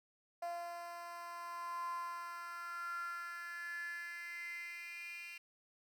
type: tone with high-pass filter sweep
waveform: 10% pulse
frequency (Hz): 344.4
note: F4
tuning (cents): -24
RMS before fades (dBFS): -45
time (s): 0.42-5.38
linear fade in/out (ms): 5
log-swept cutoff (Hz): 700 to 2600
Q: 9.1
effects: none